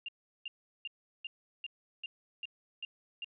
sine tone bursts, 2794 Hz, F7, in tune, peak -37 dBFS, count 9, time 0.06-3.245 s, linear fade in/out 2 ms, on 25 ms, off 370 ms, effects none

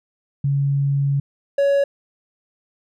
sine / triangle tone pair in turn, 140 / 560 Hz, C#3 / C#5, +18 / +18 cents, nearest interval 2 octaves, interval 2400 cents, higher second, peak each -16 / -12 dBFS, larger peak second, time 0.44-1.2 / 1.58-1.84 s, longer first, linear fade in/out 5 ms, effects none

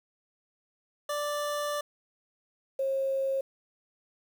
25% pulse / sine tone pair in turn, 587.3 / 539 Hz, D5 / C#5, 0 / -49 cents, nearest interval minor second, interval 149 cents, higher first, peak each -26 dBFS, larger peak neither, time 1.09-1.81 / 2.79-3.41 s, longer first, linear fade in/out 5 ms, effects 9-bit

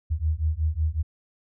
sine beating tone pair, 75.9 / 81.3 Hz, D#2 / E2, -42 / -23 cents, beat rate 5.4 Hz, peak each -25 dBFS, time 0.1-1.03 s, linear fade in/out 20 ms, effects none

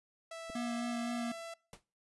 sawtooth tone with pitch glide, 659.3 to 667.7 Hz, E5 to E5, 0 to +22 cents, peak -39 dBFS, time 0.31-1.54 s, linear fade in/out 5 ms, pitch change +22 cents, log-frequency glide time 0.82-1.27 s
clicks, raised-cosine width 2 ms, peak -39 / -35 dBFS, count 2, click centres 0.497 / 0.501 s
square tone with vibrato, 238 Hz, A#3, 36 cents sharp, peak -36 dBFS, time 0.55-1.32 s, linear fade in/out 5 ms, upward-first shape sine, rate 3.9 Hz, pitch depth 14 cents each way
pink noise with exponential decay, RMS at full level -47 dBFS, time 1.73-1.84 s, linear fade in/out 1 ms, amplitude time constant 22 ms
effects noise-tail reverb RT60 0.4 s tail -24 dB re dry + resampled to 24000 Hz

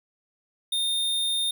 square tone, 3644 Hz, A#7, 40 cents flat, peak -24 dBFS, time 0.72-1.51 s, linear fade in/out 5 ms, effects none

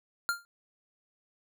square tone with exponential decay, 1397 Hz, F6, in tune, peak -24 dBFS, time 0.29-0.45 s, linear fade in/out 0 ms, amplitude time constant 34 ms, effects none

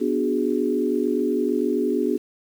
sine chord, G# half-diminished seventh, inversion first, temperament equal with one note detuned, 246.9 / 293.7 / 366.6 / 415.3 Hz, B3 / D4 / F#4 / G#4, 0 / 0 / -16 / 0 cents, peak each -25 dBFS, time 0-2.18 s, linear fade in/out 20 ms, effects 8-bit

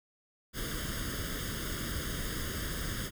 pink noise with comb filter, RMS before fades -36 dBFS, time 0.53-3.11 s, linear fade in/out 50 ms, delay 0.6 ms, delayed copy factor +0.85, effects none

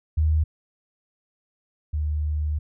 sine tone pair in turn, 77.78 / 75.57 Hz, D#2 / D#2, 0 / -50 cents, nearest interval unison, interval 50 cents, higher first, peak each -17 / -22 dBFS, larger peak first, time 0.17-0.44 / 1.93-2.59 s, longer second, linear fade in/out 10 ms, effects none

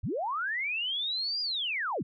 sine linear two-way sweep, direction up then down, 52.4 to 4930 to 86.4 Hz, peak -29 dBFS, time 0.03-2.03 s, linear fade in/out 10 ms, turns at 1.41 s, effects none

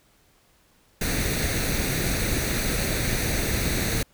pink noise with comb filter, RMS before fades -25 dBFS, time 1.01-4.03 s, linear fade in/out 5 ms, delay 0.48 ms, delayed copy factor +0.6, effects pink hiss -61 dBFS RMS until 4.13 s

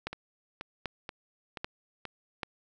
two click trains, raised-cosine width 0.3 ms, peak -17 / -22 dBFS, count 4 / 5, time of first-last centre 0.07-2.432 / 0.13-2.053 s, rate 1.27 / 2.08 Hz, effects none

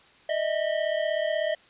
square tone pair together, 610 / 646.3 Hz, D#5 / E5, -34 / -34 cents, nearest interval minor second, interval 100 cents, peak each -28 / -28 dBFS, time 0.29-1.55 s, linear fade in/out 5 ms, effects white hiss -56 dBFS RMS until 1.69 s + resampled to 8000 Hz

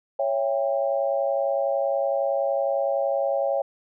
sine chord, C# diminished, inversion none, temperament just, 554.4 / 665.2 / 798.3 Hz, C#5 / E5 / G5, 0 / +16 / +31 cents, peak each -23 / -27 / -29 dBFS, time 0.19-3.62 s, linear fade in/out 5 ms, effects none

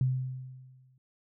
sine tone with exponential decay, 129.2 Hz, C3, 21 cents flat, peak -22 dBFS, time 0.01-0.98 s, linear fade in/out 2 ms, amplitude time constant 210 ms, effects none

